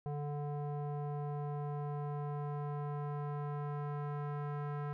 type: tone with low-pass filter sweep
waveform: square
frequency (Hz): 146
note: D3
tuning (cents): -10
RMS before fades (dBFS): -39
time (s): 0.06-4.93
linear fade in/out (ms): 0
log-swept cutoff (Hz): 750 to 1300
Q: 1.9
effects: none